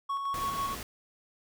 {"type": "tone with tremolo", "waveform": "triangle", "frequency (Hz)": 1108.7, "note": "C#6", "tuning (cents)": 0, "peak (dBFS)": -27, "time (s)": [0.09, 0.75], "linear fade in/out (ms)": 10, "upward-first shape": "square", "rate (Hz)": 6.1, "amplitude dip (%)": 35}
{"type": "noise", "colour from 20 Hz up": "pink", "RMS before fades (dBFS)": -40, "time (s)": [0.34, 0.83], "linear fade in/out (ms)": 2}
{"effects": []}